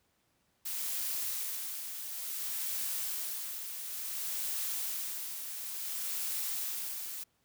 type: noise with tremolo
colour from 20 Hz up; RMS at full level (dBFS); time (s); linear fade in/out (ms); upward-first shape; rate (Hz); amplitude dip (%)
blue; -35; 0.65-7.24; 10; sine; 0.57; 50
effects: pink hiss -74 dBFS RMS until 7.44 s + high-pass 60 Hz 12 dB/octave